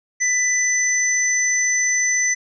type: tone pair together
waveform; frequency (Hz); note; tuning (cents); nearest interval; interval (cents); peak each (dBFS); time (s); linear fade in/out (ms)
sine; 1989 / 6057; B6 / F#8; +12 / +40; octave + perfect fifth; 1928; -19; 0.2-2.35; 20
effects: none